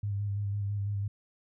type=tone with vibrato; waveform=sine; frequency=101.3 Hz; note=G#2; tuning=43 cents flat; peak=-29 dBFS; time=0.03-1.08 s; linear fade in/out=5 ms; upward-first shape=square; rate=6 Hz; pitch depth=24 cents each way; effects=none